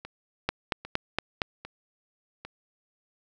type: two click trains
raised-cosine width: 0.3 ms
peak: -23 / -9 dBFS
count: 4 / 5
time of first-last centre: 0.05-2.45 / 0.49-1.418 s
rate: 1.25 / 4.31 Hz
effects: none